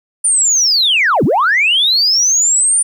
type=linear two-way sweep; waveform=sine; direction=down then up; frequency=9320 to 110 to 9320 Hz; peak=-8 dBFS; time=0.24-2.83 s; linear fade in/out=10 ms; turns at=1.24 s; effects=tanh soft clip ceiling -5 dBFS + 8-bit